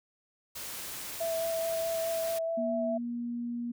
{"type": "noise", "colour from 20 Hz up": "white", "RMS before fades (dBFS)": -40, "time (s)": [0.55, 2.39], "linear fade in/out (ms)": 10}
{"type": "tone with vibrato", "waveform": "sine", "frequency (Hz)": 659.3, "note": "E5", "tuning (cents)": 0, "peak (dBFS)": -29, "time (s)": [1.2, 2.98], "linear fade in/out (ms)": 10, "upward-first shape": "sine", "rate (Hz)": 4.7, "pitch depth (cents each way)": 13}
{"type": "tone", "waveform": "sine", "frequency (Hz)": 238.3, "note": "A#3", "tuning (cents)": 38, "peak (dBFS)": -32, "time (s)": [2.57, 3.72], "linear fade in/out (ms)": 10}
{"effects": []}